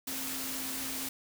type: tone in noise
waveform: sine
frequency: 264.9 Hz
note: C4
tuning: 22 cents sharp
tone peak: -43 dBFS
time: 0.07-1.09 s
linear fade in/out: 5 ms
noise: white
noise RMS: -37 dBFS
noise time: 0.07-1.09 s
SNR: -9 dB
effects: none